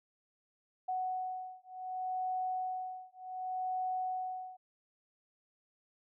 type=beating tone pair; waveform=sine; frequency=742 / 742.67 Hz; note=F#5 / F#5; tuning=+5 / +6 cents; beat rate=0.67 Hz; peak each=-38 / -38 dBFS; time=0.88-4.57 s; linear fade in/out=10 ms; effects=none